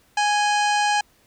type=harmonic tone with a mistuned harmonic; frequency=830.6 Hz; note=G#5; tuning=in tune; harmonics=1 / 2 / 3 / 4 / 5 / 6 / 7 / 8 / 9 / 10; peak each=-19 / -25 / -29 / -31 / -33 / -35 / -36 / -37 / -38 / -39 dBFS; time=0.17-1.01 s; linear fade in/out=5 ms; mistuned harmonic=4; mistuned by=-120 cents; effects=pink hiss -59 dBFS RMS until 1.26 s